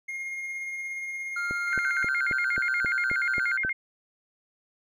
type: tone with tremolo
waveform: triangle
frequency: 2136 Hz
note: C7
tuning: 35 cents sharp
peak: -29 dBFS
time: 0.08-2.07 s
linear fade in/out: 10 ms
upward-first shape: sine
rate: 17 Hz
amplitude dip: 25%
type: tone with pitch glide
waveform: triangle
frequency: 1401 to 1415.6 Hz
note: F6 to F6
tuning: +5 to +23 cents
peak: -27 dBFS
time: 1.36-3.57 s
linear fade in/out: 5 ms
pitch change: +18 cents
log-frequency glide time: 2.03-2.52 s
type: click train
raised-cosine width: 2 ms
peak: -22 dBFS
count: 9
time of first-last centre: 1.51-3.649 s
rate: 3.74 Hz
type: tone with vibrato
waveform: sine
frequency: 1810 Hz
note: A6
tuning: 48 cents sharp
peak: -25 dBFS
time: 1.67-3.73 s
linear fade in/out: 10 ms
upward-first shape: square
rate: 8.4 Hz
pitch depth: 280 cents each way
effects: none